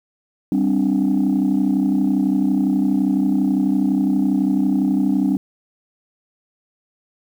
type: chord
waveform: sine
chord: G suspended fourth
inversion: none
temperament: equal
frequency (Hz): 196 / 261.6 / 293.7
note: G3 / C4 / D4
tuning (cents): 0 / 0 / 0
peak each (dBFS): -18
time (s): 0.52-5.37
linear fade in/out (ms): 2
effects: tanh soft clip ceiling -10 dBFS + 8-bit